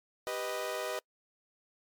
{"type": "chord", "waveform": "sawtooth", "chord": "G augmented", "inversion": "none", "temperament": "equal", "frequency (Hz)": [392, 493.9, 622.3], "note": ["G4", "B4", "D#5"], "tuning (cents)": [0, 0, 0], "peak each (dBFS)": [-37, -34, -33], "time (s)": [0.27, 0.99], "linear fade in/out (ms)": 0, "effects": ["noise-tail reverb RT60 0.1 s tail -26 dB re dry", "MP3 96 kbps"]}